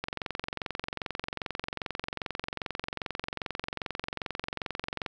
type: click train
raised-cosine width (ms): 0.3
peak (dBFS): -16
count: 114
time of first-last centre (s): 0.04-5.062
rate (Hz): 22.5
effects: none